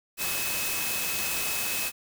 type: tone in noise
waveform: sine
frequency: 2572 Hz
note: E7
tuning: 43 cents flat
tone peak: -34 dBFS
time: 0.17-1.92 s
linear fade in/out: 50 ms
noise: white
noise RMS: -30 dBFS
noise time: 0.17-1.92 s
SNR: -7 dB
effects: none